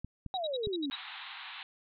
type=clicks; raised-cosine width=5 ms; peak=-27 dBFS; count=3; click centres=0.046 / 0.263 / 0.672 s
type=exponential sweep; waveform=sine; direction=down; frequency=784 to 264.9 Hz; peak=-32 dBFS; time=0.34-0.9 s; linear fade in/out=0 ms
type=tone bursts; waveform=sine; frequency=3835 Hz; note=A#7; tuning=48 cents sharp; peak=-35 dBFS; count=7; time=0.34-0.956 s; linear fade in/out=5 ms; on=34 ms; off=63 ms
type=band-pass noise; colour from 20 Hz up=white; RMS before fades=-45 dBFS; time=0.91-1.63 s; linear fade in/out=0 ms; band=760 to 4000 Hz; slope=96 dB/octave
effects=none